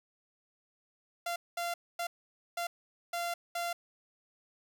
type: tone bursts at uneven times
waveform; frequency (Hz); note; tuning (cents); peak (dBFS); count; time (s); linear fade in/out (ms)
sawtooth; 690; F5; -21; -29; 6; 1.26-1.36 / 1.57-1.74 / 1.99-2.07 / 2.57-2.67 / 3.13-3.34 / 3.55-3.73; 5
effects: none